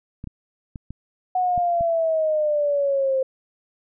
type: clicks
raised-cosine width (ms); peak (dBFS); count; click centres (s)
5; -21; 6; 0.241 / 0.273 / 0.758 / 0.906 / 1.578 / 1.809
type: exponential sweep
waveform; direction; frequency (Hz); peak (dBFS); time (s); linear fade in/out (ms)
sine; down; 740 to 523.3; -18; 1.35-3.23; 5
effects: none